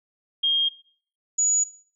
sine tone pair in turn, 3229 / 6854 Hz, G#7 / A8, -49 / -46 cents, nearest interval octave + minor second, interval 1303 cents, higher second, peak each -18 dBFS, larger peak neither, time 0.43-0.69 / 1.38-1.64 s, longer neither, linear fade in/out 10 ms, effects noise-tail reverb RT60 0.5 s tail -20 dB re dry

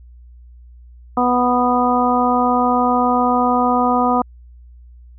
harmonic tone, 246.9 Hz, B3, in tune, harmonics 1 / 2 / 3 / 4 / 5, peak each -18 / -22 / -18 / -20 / -20 dBFS, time 1.17-4.22 s, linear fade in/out 5 ms, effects added 60 Hz sine -39 dBFS peak until 5.18 s

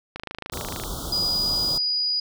click train, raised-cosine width 0.3 ms, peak -16 dBFS, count 19, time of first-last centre 0.16-0.837 s, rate 26.6 Hz
pink band-stop noise, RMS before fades -32 dBFS, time 0.52-1.78 s, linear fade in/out 5 ms, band 1400 to 3200 Hz, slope 96 dB/octave
sine tone, 4915 Hz, D#8, 22 cents flat, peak -21 dBFS, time 1.12-2.2 s, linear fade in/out 5 ms
effects none

